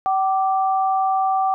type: tone pair together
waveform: sine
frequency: 765.5 / 1174.7 Hz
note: G5 / D6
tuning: -41 / 0 cents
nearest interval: perfect fifth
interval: 741 cents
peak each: -17 / -24 dBFS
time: 0.06-1.54 s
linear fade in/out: 0 ms
effects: none